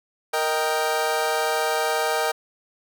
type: chord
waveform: 25% pulse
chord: Eb major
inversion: second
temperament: equal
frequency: 466.2 / 622.3 / 784 Hz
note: Bb4 / Eb5 / G5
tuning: 0 / 0 / 0 cents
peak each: -22 dBFS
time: 0.33-2.32 s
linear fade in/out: 10 ms
effects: none